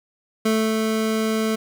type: tone with ADSR envelope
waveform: 25% pulse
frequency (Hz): 220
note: A3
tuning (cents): 0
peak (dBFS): -13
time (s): 0.45-1.56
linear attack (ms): 8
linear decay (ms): 270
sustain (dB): -3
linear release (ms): 12
effects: none